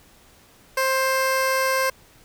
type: tone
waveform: 15% pulse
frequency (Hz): 527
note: C5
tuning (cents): +12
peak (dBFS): -13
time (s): 0.77-1.9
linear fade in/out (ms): 5
effects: pink hiss -53 dBFS RMS until 2.24 s